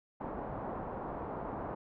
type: low-pass noise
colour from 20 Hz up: white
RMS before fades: -40 dBFS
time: 0.2-1.75 s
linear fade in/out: 10 ms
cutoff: 970 Hz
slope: 24 dB/octave
effects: none